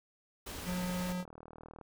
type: noise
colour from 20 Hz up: pink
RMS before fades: -43 dBFS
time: 0.46-1.13 s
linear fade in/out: 10 ms
type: tone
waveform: square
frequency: 180.6 Hz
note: F#3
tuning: 42 cents flat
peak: -35 dBFS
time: 0.64-1.25 s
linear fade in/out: 50 ms
type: click train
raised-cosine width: 1 ms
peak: -35 dBFS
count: 29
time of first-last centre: 1.1-1.812 s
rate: 39.3 Hz
effects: none